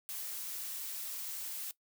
blue noise, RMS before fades -41 dBFS, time 0.09-1.71 s, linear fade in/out 0 ms, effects noise-tail reverb RT60 0.1 s tail -18 dB re dry

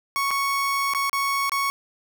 30% pulse tone with dropouts, 1108.7 Hz, C#6, in tune, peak -19 dBFS, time 0.16-1.7 s, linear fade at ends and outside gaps 0 ms, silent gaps 0.307-0.312 / 0.936-0.948 / 1.096-1.13 / 1.495-1.519 s, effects none

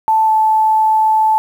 sine tone pair in turn, 880 / 872.9 Hz, A5 / A5, 0 / -14 cents, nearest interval unison, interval 14 cents, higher first, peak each -9 dBFS, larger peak neither, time 0.08-0.28 / 0.28-1.38 s, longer second, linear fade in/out 0 ms, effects 7-bit

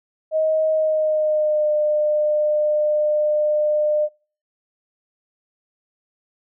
sine tone with pitch glide, 629 to 602.7 Hz, D#5 to D5, +19 to +45 cents, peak -16 dBFS, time 0.31-4.09 s, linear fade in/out 50 ms, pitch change -74 cents, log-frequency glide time 0.7-1.71 s, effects noise-tail reverb RT60 0.4 s tail -23 dB re dry

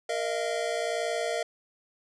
square chord, Bb suspended fourth, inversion none, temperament equal with one note detuned, 466.2 / 622.3 / 683.7 Hz, Bb4 / Eb5 / F5, 0 / 0 / -37 cents, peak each -33 dBFS, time 0.09-1.43 s, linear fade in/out 5 ms, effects resampled to 22050 Hz

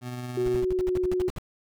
25% pulse tone with tremolo, 123.9 Hz, B2, 6 cents sharp, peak -28 dBFS, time 0.01-0.65 s, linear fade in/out 50 ms, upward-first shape triangle, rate 18 Hz, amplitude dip 30%
sine tone with pitch glide, 370 to 365.1 Hz, F#4 to F#4, 0 to -23 cents, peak -23 dBFS, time 0.37-1.29 s, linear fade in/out 5 ms, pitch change -23 cents, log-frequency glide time 0.65-0.95 s
brown noise bursts, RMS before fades -32 dBFS, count 12, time 0.46-1.384 s, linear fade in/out 0 ms, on 22 ms, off 60 ms
effects none

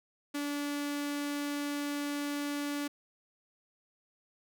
sawtooth tone with notch filter, 288.7 Hz, D4, 30 cents flat, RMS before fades -35 dBFS, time 0.34-2.88 s, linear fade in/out 10 ms, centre 710 Hz, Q 1.5, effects none

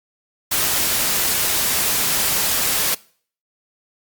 white noise, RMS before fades -19 dBFS, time 0.51-2.95 s, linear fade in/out 10 ms, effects noise-tail reverb RT60 0.5 s tail -23 dB re dry + Opus 48 kbps

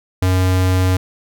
square tone, 92.5 Hz, F#2, in tune, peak -13 dBFS, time 0.22-0.97 s, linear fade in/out 5 ms, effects none

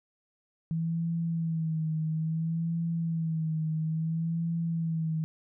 sine tone with vibrato, 162.2 Hz, E3, 28 cents flat, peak -27 dBFS, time 0.71-5.24 s, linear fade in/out 0 ms, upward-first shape sine, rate 0.59 Hz, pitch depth 52 cents each way, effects none

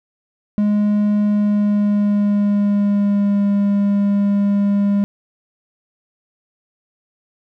triangle tone with pitch glide, 207.7 to 201.7 Hz, G#3 to G3, 0 to +50 cents, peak -11 dBFS, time 0.58-5.04 s, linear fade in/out 0 ms, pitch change -50 cents, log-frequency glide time 1.24-3.45 s, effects none

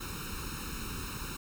pink noise with comb filter, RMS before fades -39 dBFS, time 0-1.37 s, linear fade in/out 10 ms, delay 0.75 ms, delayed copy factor +0.95, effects none

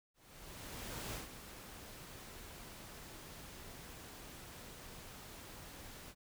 pink noise with ADSR envelope, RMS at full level -43 dBFS, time 0.14-6.15 s, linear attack 1000 ms, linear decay 130 ms, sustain -9 dB, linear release 60 ms, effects none

